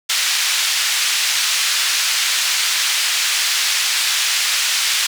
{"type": "band-pass noise", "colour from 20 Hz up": "white", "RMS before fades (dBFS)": -18, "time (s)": [0.09, 5.07], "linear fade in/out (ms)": 10, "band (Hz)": [1800, 5500], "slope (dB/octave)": 12, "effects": []}